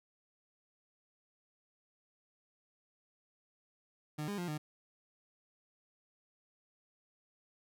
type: tone with pitch steps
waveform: 30% pulse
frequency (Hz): 151.1 / 203.7 / 176.1 / 151.5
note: D3 / G#3 / F3 / D#3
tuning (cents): +50 / -33 / +15 / -46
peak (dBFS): -34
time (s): 4.18-4.58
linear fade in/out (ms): 10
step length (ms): 100
effects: none